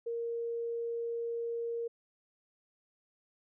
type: tone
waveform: sine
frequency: 466.2 Hz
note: A#4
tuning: in tune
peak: -33 dBFS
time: 0.06-1.88 s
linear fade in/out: 10 ms
effects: none